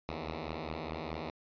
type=beating tone pair; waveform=5% pulse; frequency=77 / 81.8 Hz; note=D#2 / E2; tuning=-17 / -13 cents; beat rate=4.8 Hz; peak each=-29 dBFS; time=0.09-1.3 s; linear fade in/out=0 ms; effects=resampled to 11025 Hz